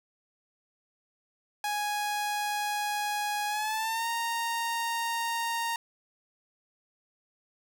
sawtooth tone with pitch glide, 830.6 to 926.9 Hz, G#5 to A#5, 0 to -10 cents, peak -25 dBFS, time 1.64-5.76 s, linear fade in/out 2 ms, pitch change +190 cents, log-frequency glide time 3.48-4.08 s, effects none

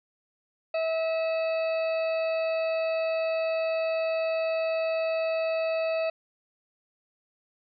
harmonic tone, 648 Hz, E5, 30 cents flat, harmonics 1 / 2 / 3 / 4 / 6 / 7, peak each -25 / -41 / -46 / -36 / -49 / -47 dBFS, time 0.74-6.1 s, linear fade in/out 5 ms, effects none

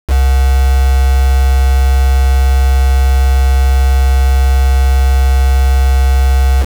sine tone with quantisation, 66.2 Hz, C2, 21 cents sharp, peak -6 dBFS, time 0.07-6.66 s, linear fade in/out 50 ms, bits 3, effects none

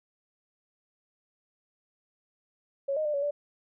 sine tone with pitch steps, 553 / 619 / 597 / 563 / 582 Hz, C#5 / D#5 / D5 / C#5 / D5, -4 / -9 / +28 / +27 / -16 cents, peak -26 dBFS, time 2.88-3.31 s, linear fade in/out 10 ms, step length 86 ms, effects none

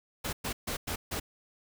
pink noise bursts at uneven times, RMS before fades -34 dBFS, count 5, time 0.24-0.33 / 0.44-0.53 / 0.67-0.77 / 0.87-0.96 / 1.11-1.2 s, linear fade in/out 10 ms, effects none

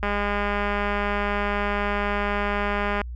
click train, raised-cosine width 0.5 ms, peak -11 dBFS, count 610, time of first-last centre 0.03-3.015 s, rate 204 Hz, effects added 60 Hz sine -31 dBFS peak until 3.15 s

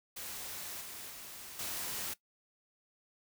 white noise with level steps, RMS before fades -43 / -46 / -48 / -39 dBFS, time 0.16-2.14 s, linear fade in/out 10 ms, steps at 0.81 / 1.1 / 1.59 s, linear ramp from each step 2 ms, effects noise-tail reverb RT60 0.1 s tail -17 dB re dry

